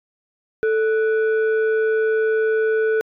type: tone pair together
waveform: sine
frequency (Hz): 440 / 1480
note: A4 / F#6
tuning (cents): 0 / 0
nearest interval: octave + major sixth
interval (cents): 2100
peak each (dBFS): -15 / -24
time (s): 0.63-3.01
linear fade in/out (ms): 0
effects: tanh soft clip ceiling -12 dBFS